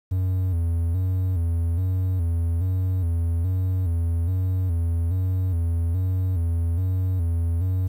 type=tone with vibrato; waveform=triangle; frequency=88.2 Hz; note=F2; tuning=18 cents sharp; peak=-18 dBFS; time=0.11-7.88 s; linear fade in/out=10 ms; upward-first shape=square; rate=1.2 Hz; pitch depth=85 cents each way; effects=9-bit